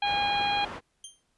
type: harmonic tone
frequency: 815 Hz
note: G#5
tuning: 33 cents flat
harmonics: 1 / 2 / 3 / 4 / 5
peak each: -26 / -37 / -32 / -32 / -37 dBFS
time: 0.02-0.65 s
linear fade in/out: 5 ms
type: low-pass noise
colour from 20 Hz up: white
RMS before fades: -39 dBFS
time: 0.03-0.81 s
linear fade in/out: 50 ms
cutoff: 1300 Hz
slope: 12 dB/octave
type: tone with exponential decay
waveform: 10% pulse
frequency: 3160 Hz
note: G7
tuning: 13 cents sharp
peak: -28 dBFS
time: 1.04-1.23 s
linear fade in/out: 2 ms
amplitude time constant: 40 ms
effects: pink hiss -73 dBFS RMS until 1.37 s + resampled to 24000 Hz